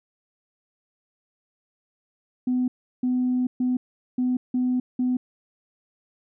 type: tone bursts at uneven times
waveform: sine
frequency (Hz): 251.3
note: B3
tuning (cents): +30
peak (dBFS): -19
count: 6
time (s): 2.47-2.68 / 3.03-3.47 / 3.6-3.77 / 4.18-4.37 / 4.54-4.8 / 4.99-5.17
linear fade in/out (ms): 5
effects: tanh soft clip ceiling -16 dBFS